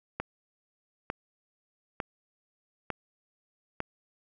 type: click train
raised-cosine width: 0.5 ms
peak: -16 dBFS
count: 5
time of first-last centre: 0.2-3.804 s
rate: 1.11 Hz
effects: none